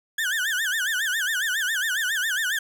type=tone with vibrato; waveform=35% pulse; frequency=1631 Hz; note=G#6; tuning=32 cents flat; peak=-21 dBFS; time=0.18-2.59 s; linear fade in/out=5 ms; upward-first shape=sine; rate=7.3 Hz; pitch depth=200 cents each way; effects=none